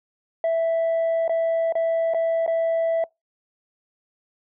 sine tone with dropouts, 659.3 Hz, E5, in tune, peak -16 dBFS, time 0.44-3.04 s, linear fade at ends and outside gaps 2 ms, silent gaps 1.279-1.294 / 1.724-1.753 / 2.137-2.145 / 2.464-2.477 s, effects noise-tail reverb RT60 0.2 s tail -26 dB re dry + tanh soft clip ceiling -18 dBFS

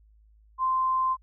sine tone, 1041 Hz, C6, 9 cents flat, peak -22 dBFS, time 0.58-1.17 s, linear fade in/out 50 ms, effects added 53 Hz sine -55 dBFS peak until 1.22 s

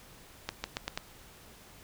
accelerating click train, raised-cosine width 0.2 ms, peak -15 dBFS, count 5, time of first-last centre 0.49-0.975 s, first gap 150 ms, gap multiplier 0.86, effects pink hiss -54 dBFS RMS until 1.83 s

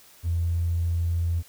triangle tone, 84.8 Hz, E2, 50 cents sharp, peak -18 dBFS, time 0.23-1.43 s, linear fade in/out 50 ms, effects tanh soft clip ceiling -20 dBFS + white hiss -53 dBFS RMS until 1.48 s

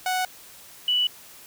sawtooth / sine tone pair in turn, 740 / 2960 Hz, F#5 / F#7, 0 / 0 cents, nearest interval 2 octaves, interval 2400 cents, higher second, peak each -19 dBFS, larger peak neither, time 0.06-0.25 / 0.88-1.07 s, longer neither, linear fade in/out 2 ms, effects white hiss -47 dBFS RMS until 1.46 s

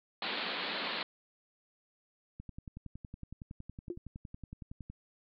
white band-pass noise, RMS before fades -37 dBFS, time 0.22-1.03 s, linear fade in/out 2 ms, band 170 to 4400 Hz, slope 96 dB/octave
click train, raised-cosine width 5 ms, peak -32 dBFS, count 28, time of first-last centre 2.4-4.9 s, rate 10.8 Hz
sine tone with exponential decay, 349.2 Hz, F4, in tune, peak -30 dBFS, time 3.9-3.98 s, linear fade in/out 2 ms, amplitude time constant 16 ms
effects none

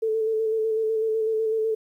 sine tone with vibrato, 441.2 Hz, A4, 5 cents sharp, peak -21 dBFS, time 0.02-1.75 s, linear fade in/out 10 ms, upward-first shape square, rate 8 Hz, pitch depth 21 cents each way, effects 10-bit

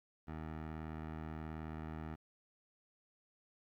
15% pulse tone with low-pass filter, 78.7 Hz, D#2, 20 cents sharp, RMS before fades -45 dBFS, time 0.27-2.16 s, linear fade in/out 20 ms, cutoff 1700 Hz, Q 1.1, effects 12-bit

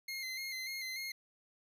25% pulse tone with vibrato, 2100 Hz, C7, 6 cents sharp, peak -35 dBFS, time 0.08-1.12 s, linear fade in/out 5 ms, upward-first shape square, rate 3.4 Hz, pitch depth 34 cents each way, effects none

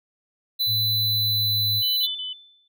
square tone, 4000 Hz, B7, 21 cents sharp, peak -21 dBFS, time 0.59-2.07 s, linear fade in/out 20 ms
sine tone with pitch glide, 110 to 105.89 Hz, A2 to G#2, 0 to +34 cents, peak -28 dBFS, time 0.66-1.83 s, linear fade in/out 50 ms, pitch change -66 cents, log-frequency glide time 0.8-1.58 s
sine tone bursts, 3000 Hz, F#7, 23 cents sharp, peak -29 dBFS, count 3, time 1.82-2.334 s, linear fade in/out 10 ms, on 150 ms, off 32 ms
sine tone with exponential decay, 3520 Hz, A7, in tune, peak -23 dBFS, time 2.03-2.68 s, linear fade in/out 5 ms, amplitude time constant 140 ms
effects none

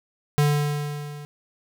square tone with level ramp, 146.83 Hz, D3, in tune, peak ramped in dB -16 to -37 dBFS, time 0.38-1.25 s, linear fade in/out 0 ms, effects none

